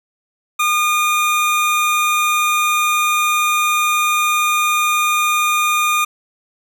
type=tone; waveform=25% pulse; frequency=1217 Hz; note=D#6; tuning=39 cents flat; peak=-10 dBFS; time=0.59-6.05 s; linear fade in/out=10 ms; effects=none